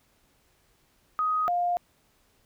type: tone pair in turn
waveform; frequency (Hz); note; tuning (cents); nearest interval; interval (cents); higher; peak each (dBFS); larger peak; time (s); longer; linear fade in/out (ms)
sine; 1253 / 704.8; D#6 / F5; +12 / +16; minor seventh; 996; first; -23 / -23; neither; 1.19-1.48 / 1.48-1.77; neither; 0
effects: pink hiss -66 dBFS RMS until 2.45 s